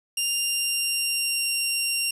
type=tone with pitch glide; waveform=15% pulse; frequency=2794 to 2767 Hz; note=F7 to F7; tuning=0 to -17 cents; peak=-16 dBFS; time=0.17-2.11 s; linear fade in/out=5 ms; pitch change=-17 cents; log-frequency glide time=0.3-1.47 s; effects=resampled to 32000 Hz + 8-bit